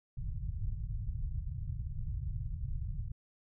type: low-pass noise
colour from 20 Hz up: pink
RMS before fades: -37 dBFS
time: 0.17-3.12 s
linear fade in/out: 5 ms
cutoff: 140 Hz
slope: 48 dB/octave
effects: none